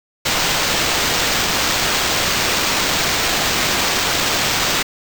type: noise with sample-and-hold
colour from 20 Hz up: violet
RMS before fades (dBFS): -18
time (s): 0.25-4.83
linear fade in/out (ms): 10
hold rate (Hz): 11025
effects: none